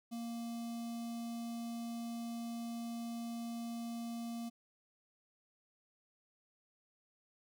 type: tone with notch filter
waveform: square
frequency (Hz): 233.1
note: A#3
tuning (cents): 0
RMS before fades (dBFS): -42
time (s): 0.11-4.5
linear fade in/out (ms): 20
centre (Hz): 1700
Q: 0.71
effects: none